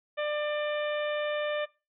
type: harmonic tone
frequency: 596 Hz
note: D5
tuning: 25 cents sharp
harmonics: 1 / 2 / 3 / 4 / 5 / 6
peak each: -29 / -38 / -37 / -41 / -44 / -45 dBFS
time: 0.17-1.66 s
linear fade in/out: 20 ms
effects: noise-tail reverb RT60 0.3 s tail -22 dB re dry